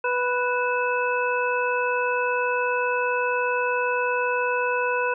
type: harmonic tone with a mistuned harmonic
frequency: 493.9 Hz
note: B4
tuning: in tune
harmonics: 1 / 2 / 3 / 5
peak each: -25 / -26 / -27 / -30 dBFS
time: 0.04-5.14 s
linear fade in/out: 5 ms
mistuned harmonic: 5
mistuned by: +91 cents
effects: none